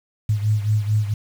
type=beating tone pair; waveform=sine; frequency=105.4 / 109.9 Hz; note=G#2 / A2; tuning=+26 / -2 cents; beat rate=4.5 Hz; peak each=-18 / -23 dBFS; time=0.29-1.14 s; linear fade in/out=5 ms; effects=7-bit